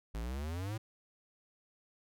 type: exponential sweep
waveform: square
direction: up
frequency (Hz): 51.91 to 113.8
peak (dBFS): -37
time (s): 0.14-0.78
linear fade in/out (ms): 10
effects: none